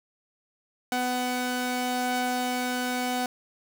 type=tone pair together; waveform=sawtooth; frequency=249.6 / 748 Hz; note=B3 / F#5; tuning=+19 / +19 cents; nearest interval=octave + perfect fifth; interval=1900 cents; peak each=-25 dBFS; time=0.92-3.26 s; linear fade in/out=2 ms; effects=none